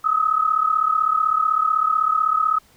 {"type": "tone pair together", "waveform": "sine", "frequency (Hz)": [1252, 1287.9], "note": ["D#6", "E6"], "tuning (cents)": [10, -41], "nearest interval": "unison", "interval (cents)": 49, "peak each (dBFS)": -19, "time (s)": [0.04, 2.59], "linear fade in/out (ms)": 10, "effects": ["pink hiss -55 dBFS RMS until 2.76 s"]}